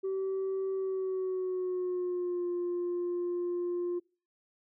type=tone with pitch glide; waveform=sine; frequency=383.8 to 351.9 Hz; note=G4 to F4; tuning=-37 to +13 cents; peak=-28 dBFS; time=0.03-4 s; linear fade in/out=20 ms; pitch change=-150 cents; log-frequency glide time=0.73-2.47 s; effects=noise-tail reverb RT60 0.4 s tail -26 dB re dry + tanh soft clip ceiling -28 dBFS